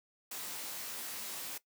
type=noise with comb filter; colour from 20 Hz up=white; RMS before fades=-42 dBFS; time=0.31-1.58 s; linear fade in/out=5 ms; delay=20 ms; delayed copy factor=-1; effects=noise-tail reverb RT60 0.1 s tail -18 dB re dry + high-pass 150 Hz 12 dB/octave